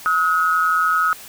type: tone pair together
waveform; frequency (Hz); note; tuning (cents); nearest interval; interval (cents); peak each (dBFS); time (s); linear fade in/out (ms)
sine; 1279 / 1449.8; D#6 / F#6; +47 / -36; major second; 217; -16 / -20; 0.06-1.13; 0
effects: white hiss -39 dBFS RMS until 1.28 s